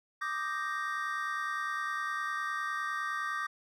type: chord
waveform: triangle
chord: Eb major seventh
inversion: third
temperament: equal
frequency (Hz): 1174.7 / 1244.5 / 1568 / 1864.7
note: D6 / Eb6 / G6 / Bb6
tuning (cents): 0 / 0 / 0 / 0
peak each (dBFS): -34 / -39 / -37 / -36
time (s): 0.21-3.47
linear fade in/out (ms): 10
effects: none